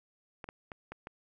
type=clicks; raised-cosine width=0.5 ms; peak=-27 dBFS; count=5; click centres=0.442 / 0.489 / 0.718 / 0.92 / 1.071 s; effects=none